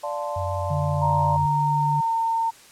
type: chord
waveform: sine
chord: D minor seventh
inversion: none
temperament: equal with one note detuned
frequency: 587.3 / 698.5 / 880 / 1039.9 Hz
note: D5 / F5 / A5 / C6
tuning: 0 / 0 / 0 / -11 cents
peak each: -29 / -34 / -31 / -33 dBFS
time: 0.03-1.37 s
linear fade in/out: 10 ms
type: tone with vibrato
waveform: sine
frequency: 91 Hz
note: F#2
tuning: 28 cents flat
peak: -27 dBFS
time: 0.36-1.46 s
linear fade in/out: 5 ms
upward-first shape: triangle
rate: 6.9 Hz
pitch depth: 25 cents each way
type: tone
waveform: sine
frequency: 146.83 Hz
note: D3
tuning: in tune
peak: -23 dBFS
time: 0.7-2.01 s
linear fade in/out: 10 ms
type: tone with pitch glide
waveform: sine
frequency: 932.3 to 910 Hz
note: A#5 to A#5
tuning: 0 to -42 cents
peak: -20 dBFS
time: 1.01-2.51 s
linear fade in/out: 20 ms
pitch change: -42 cents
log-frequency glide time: 1.27-2.12 s
effects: white hiss -49 dBFS RMS until 2.71 s + low-pass 10000 Hz 12 dB/octave